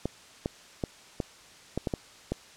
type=clicks; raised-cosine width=2 ms; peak=-15 dBFS; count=8; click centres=0.056 / 0.459 / 0.838 / 1.202 / 1.776 / 1.872 / 1.938 / 2.32 s; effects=white hiss -52 dBFS RMS until 2.56 s + low-pass 7000 Hz 12 dB/octave